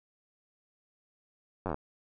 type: slowing click train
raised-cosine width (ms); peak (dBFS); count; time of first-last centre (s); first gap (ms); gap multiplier
1; -19; 8; 1.66-1.744; 10; 1.06
effects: none